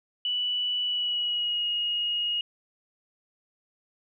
sine tone with pitch glide, 2960 to 2876 Hz, F#7 to F#7, 0 to -50 cents, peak -25 dBFS, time 0.25-2.41 s, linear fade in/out 2 ms, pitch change -50 cents, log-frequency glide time 0.83-1.66 s, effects none

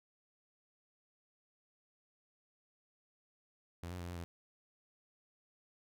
sawtooth tone with pitch steps, 86 / 90.4 / 86.8 / 88 / 85.2 Hz, F2 / F#2 / F2 / F2 / F2, -26 / -40 / -10 / +14 / -42 cents, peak -38 dBFS, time 3.83-4.24 s, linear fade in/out 0 ms, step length 82 ms, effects none

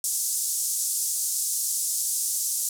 white band-pass noise, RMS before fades -27 dBFS, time 0.04-2.69 s, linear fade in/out 2 ms, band 6100 to 11000 Hz, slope 24 dB/octave, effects none

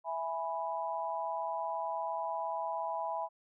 sine chord, E major, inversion none, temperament equal, 659.3 / 830.6 / 987.8 Hz, E5 / G#5 / B5, 0 / 0 / 0 cents, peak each -38 / -38 / -37 dBFS, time 0.04-3.29 s, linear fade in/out 50 ms, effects none

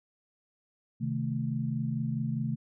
sine chord, A diminished, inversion first, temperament equal with one note detuned, 130.81 / 155.56 / 221.3 Hz, C3 / Eb3 / A3, 0 / 0 / +10 cents, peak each -32 / -34 / -33 dBFS, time 1-2.56 s, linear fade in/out 20 ms, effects none

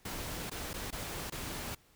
pink noise with dropouts, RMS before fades -40 dBFS, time 0.05-1.75 s, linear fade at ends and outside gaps 5 ms, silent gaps 0.499-0.514 / 0.733-0.739 / 0.907-0.925 / 1.3-1.321 s, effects pink hiss -65 dBFS RMS until 1.95 s

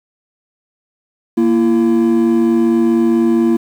triangle tone pair together, 233.1 / 337.5 Hz, A#3 / E4, 0 / +41 cents, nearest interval tritone, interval 641 cents, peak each -10 dBFS, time 1.37-3.57 s, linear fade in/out 10 ms, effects tanh soft clip ceiling -2 dBFS + 7-bit

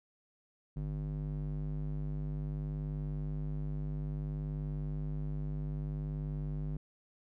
square tone with band-pass filter, 50.3 Hz, G1, 45 cents sharp, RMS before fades -37 dBFS, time 0.76-6.77 s, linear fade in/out 5 ms, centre 140 Hz, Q 1.7, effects none

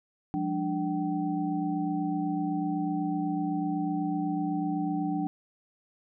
sine tone cluster, 175.2 / 203.2 / 296.2 / 767 Hz, F3 / G#3 / D4 / G5, +6 / -38 / +15 / -38 cents, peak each -33 / -37 / -29 / -35 dBFS, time 0.34-5.27 s, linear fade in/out 0 ms, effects none

